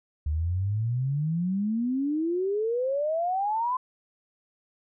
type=exponential sweep; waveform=sine; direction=up; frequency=72.9 to 1036 Hz; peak=-24 dBFS; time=0.26-3.77 s; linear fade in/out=5 ms; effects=none